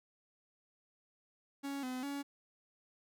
45% pulse tone with pitch steps, 278.7 / 254.4 / 281.9 Hz, C#4 / C4 / C#4, +9 / -48 / +29 cents, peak -38 dBFS, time 1.63-2.23 s, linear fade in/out 20 ms, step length 200 ms, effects none

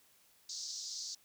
pink band-pass noise, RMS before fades -43 dBFS, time 0.49-1.15 s, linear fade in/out 5 ms, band 4400 to 6600 Hz, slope 48 dB/octave, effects white hiss -67 dBFS RMS until 1.24 s

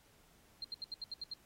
sine tone bursts, 4186 Hz, C8, in tune, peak -39 dBFS, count 8, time 0.62-1.337 s, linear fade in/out 2 ms, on 24 ms, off 75 ms, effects pink hiss -67 dBFS RMS until 1.45 s + AAC 48 kbps

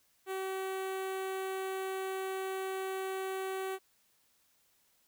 sawtooth tone with notch filter, 381.4 Hz, G4, 47 cents flat, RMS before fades -37 dBFS, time 0.26-3.79 s, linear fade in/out 50 ms, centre 5200 Hz, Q 1.1, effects white hiss -71 dBFS RMS until 5.07 s

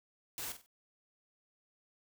white noise with echo, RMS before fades -41 dBFS, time 0.38-0.52 s, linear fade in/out 0 ms, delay 47 ms, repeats 3, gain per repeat -10 dB, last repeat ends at 0.661 s, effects none

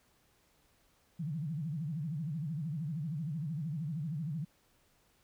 sine tone with vibrato, 154.6 Hz, D#3, 11 cents flat, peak -34 dBFS, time 1.19-4.45 s, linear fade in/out 10 ms, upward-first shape sine, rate 13 Hz, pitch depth 200 cents each way, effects pink hiss -70 dBFS RMS until 5.23 s

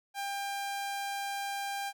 sawtooth tone, 797 Hz, G5, 28 cents sharp, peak -30 dBFS, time 0.14-1.93 s, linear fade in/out 50 ms, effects none

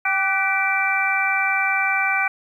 harmonic tone with a mistuned harmonic, 390 Hz, G4, 9 cents flat, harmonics 2 / 3 / 4 / 5 / 6, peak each -25 / -28 / -23 / -28 / -21 dBFS, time 0.05-2.28 s, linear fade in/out 5 ms, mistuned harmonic 4, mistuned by -62 cents, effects 9-bit

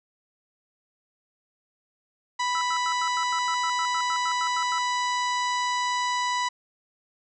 harmonic tone, 987.8 Hz, B5, in tune, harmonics 1 / 2 / 3 / 4 / 5 / 6 / 7 / 8, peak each -25 / -31 / -38 / -35 / -40 / -41 / -42 / -45 dBFS, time 2.39-6.49 s, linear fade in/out 10 ms
sine tone bursts, 1318.5 Hz, E6, in tune, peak -30 dBFS, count 15, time 2.55-4.782 s, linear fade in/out 0 ms, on 62 ms, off 93 ms
effects none

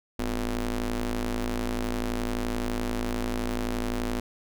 sawtooth ring-modulated tone, 112.2 Hz, A2, 34 cents sharp, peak -20 dBFS, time 0.19-4.2 s, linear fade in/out 5 ms, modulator 138 Hz, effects none

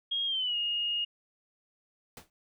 sine tone with pitch glide, 3262 to 2856 Hz, G#7 to F7, -32 to +38 cents, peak -28 dBFS, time 0.11-1.05 s, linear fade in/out 10 ms, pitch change -230 cents, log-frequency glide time 0.26-0.56 s
pink noise with exponential decay, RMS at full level -42 dBFS, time 2.17-2.3 s, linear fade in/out 1 ms, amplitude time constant 28 ms
effects none

